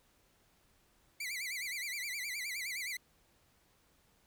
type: tone with vibrato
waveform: sawtooth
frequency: 2160 Hz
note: C#7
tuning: 45 cents flat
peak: -34 dBFS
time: 1.2-2.97 s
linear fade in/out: 5 ms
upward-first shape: sine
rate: 9.6 Hz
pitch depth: 170 cents each way
effects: pink hiss -70 dBFS RMS until 4.26 s